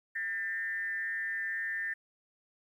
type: tone with frequency modulation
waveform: sine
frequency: 1801 Hz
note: A6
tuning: 40 cents sharp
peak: -32 dBFS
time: 0.15-1.94 s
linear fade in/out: 10 ms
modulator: 189 Hz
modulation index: 0.64
effects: 11-bit